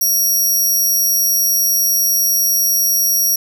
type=tone; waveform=15% pulse; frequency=5670 Hz; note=F8; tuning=25 cents sharp; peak=-7 dBFS; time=0.01-3.36 s; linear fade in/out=5 ms; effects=none